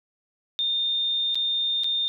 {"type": "tone with dropouts", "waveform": "sine", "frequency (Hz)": 3632, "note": "A#7", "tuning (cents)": -46, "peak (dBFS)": -22, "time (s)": [0.59, 2.08], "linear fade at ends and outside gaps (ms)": 0, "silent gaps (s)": [[1.346, 1.355], [1.835, 1.843]], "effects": []}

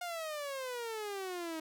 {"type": "exponential sweep", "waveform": "sawtooth", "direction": "down", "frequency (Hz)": [717, 314.3], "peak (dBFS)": -34, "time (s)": [0.01, 1.6], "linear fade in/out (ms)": 5, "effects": []}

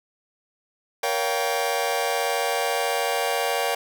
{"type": "chord", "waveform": "sawtooth", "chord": "G half-diminished seventh", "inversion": "first", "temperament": "just", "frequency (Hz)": [470.4, 564.5, 705.6, 784], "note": ["Bb4", "Db5", "F5", "G5"], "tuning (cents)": [16, 31, 18, 0], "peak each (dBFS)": -24, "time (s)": [1.03, 3.75], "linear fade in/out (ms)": 5, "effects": []}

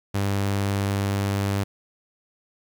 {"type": "tone", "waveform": "sawtooth", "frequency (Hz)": 99.5, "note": "G2", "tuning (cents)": 26, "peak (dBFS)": -18, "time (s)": [0.14, 1.64], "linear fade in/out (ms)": 10, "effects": ["10-bit"]}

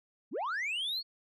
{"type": "linear sweep", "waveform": "sine", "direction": "up", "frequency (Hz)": [162.4, 4444], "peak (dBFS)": -29, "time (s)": [0.31, 1.03], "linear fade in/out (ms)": 50, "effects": ["tanh soft clip ceiling -31 dBFS"]}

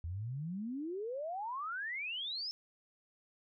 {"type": "exponential sweep", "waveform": "sine", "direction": "up", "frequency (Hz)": [79.2, 5380], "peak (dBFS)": -37, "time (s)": [0.04, 2.51], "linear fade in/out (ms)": 0, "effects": []}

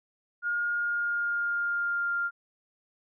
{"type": "tone with pitch glide", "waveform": "sine", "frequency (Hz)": [1423, 1397.7], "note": ["F6", "F6"], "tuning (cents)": [32, 1], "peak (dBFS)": -26, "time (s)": [0.42, 2.31], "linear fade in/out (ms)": 50, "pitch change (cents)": -31, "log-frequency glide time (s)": [0.71, 2.14], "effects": []}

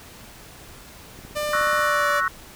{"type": "click train", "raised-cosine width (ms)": 3, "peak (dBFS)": -29, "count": 11, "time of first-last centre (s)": [1.19, 1.792], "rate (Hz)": 16.6}
{"type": "tone with pitch glide", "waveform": "sawtooth", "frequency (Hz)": [597, 582], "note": ["D5", "D5"], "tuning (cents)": [28, -16], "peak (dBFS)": -20, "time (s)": [1.35, 2.21], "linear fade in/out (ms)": 20, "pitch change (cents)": -44, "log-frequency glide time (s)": [1.76, 2.08]}
{"type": "chord", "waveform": "sine", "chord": "F# dominant seventh", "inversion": "second", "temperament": "equal", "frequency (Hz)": [1108.7, 1318.5, 1480, 1864.7], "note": ["C#6", "E6", "F#6", "A#6"], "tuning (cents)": [0, 0, 0, 0], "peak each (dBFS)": [-25, -25, -24, -28], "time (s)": [1.53, 2.28], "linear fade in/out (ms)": 2}
{"effects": ["pink hiss -44 dBFS RMS until 2.55 s"]}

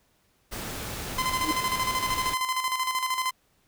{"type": "noise", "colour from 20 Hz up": "pink", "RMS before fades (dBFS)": -35, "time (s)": [0.51, 2.35], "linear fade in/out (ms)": 20}
{"type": "tone with tremolo", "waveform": "sawtooth", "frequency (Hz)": 1029, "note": "C6", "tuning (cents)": -29, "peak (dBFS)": -20, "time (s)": [1.18, 3.31], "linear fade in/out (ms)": 5, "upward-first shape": "square", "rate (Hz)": 13, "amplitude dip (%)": 55}
{"type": "tone with exponential growth", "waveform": "sine", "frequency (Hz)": 310.9, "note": "D#4", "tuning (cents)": -1, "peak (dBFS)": -22, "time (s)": [1.36, 1.51], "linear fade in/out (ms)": 0, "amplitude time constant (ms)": 31}
{"effects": ["pink hiss -67 dBFS RMS until 3.67 s"]}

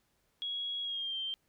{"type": "tone with pitch glide", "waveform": "sine", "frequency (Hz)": [3322, 3148], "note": ["G#7", "G7"], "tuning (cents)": [0, 7], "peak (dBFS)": -34, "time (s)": [0.42, 1.34], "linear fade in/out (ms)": 0, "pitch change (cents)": -93, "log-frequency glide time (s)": [0.82, 1.17], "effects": ["pink hiss -75 dBFS RMS until 1.48 s"]}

